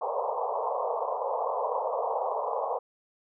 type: band-pass noise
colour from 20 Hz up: pink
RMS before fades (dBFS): -30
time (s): 0.01-2.79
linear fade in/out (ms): 10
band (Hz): 450 to 1100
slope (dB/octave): 96
effects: none